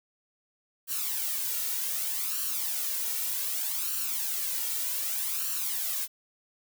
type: noise with flanger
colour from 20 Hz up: blue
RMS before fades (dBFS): -31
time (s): 0.87-6.08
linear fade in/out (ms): 50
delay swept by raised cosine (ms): 0.69 to 2.19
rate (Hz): 0.65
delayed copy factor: +0.7
effects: none